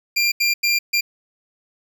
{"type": "tone bursts at uneven times", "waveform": "25% pulse", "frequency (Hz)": 2385, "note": "D7", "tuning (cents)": 26, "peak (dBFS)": -12, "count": 4, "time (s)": [[0.16, 0.32], [0.4, 0.54], [0.63, 0.79], [0.93, 1.01]], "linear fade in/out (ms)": 10, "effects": []}